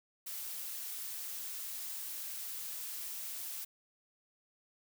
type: noise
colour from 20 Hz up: blue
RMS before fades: -42 dBFS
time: 0.26-3.65 s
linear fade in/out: 10 ms
effects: none